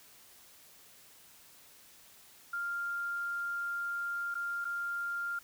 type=tone with dropouts; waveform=sine; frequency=1396.9 Hz; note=F6; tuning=in tune; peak=-33 dBFS; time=2.53-5.39 s; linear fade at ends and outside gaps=5 ms; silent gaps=4.343-4.352 / 4.645-4.651 s; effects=white hiss -58 dBFS RMS until 5.43 s